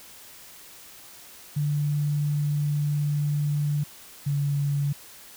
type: tone pair in turn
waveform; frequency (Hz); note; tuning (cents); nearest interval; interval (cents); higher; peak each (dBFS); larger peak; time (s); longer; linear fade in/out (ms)
sine; 146.83 / 142.65; D3 / C#3; 0 / +50; minor second; 50; first; -22; neither; 1.56-3.84 / 4.26-4.93; first; 10
effects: white hiss -47 dBFS RMS until 5.36 s